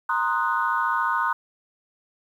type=chord; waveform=sine; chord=C half-diminished seventh; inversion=third; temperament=equal; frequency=932.3 / 1046.5 / 1244.5 / 1480 Hz; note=Bb5 / C6 / Eb6 / Gb6; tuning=0 / 0 / 0 / 0 cents; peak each=-26 dBFS; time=0.09-1.33 s; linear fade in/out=5 ms; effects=tanh soft clip ceiling -10 dBFS + 9-bit